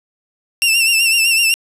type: tone with vibrato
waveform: sawtooth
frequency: 2711 Hz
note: E7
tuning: 48 cents sharp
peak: -8 dBFS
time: 0.62-1.54 s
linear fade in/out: 0 ms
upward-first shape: sine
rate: 7.9 Hz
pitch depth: 56 cents each way
effects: resampled to 32000 Hz + 7-bit